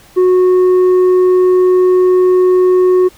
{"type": "tone with tanh clipping", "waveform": "sine", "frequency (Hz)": 366.6, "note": "F#4", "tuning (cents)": -16, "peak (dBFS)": -7, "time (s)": [0.16, 3.09], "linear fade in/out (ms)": 20, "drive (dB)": 4, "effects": ["pink hiss -43 dBFS RMS until 3.17 s"]}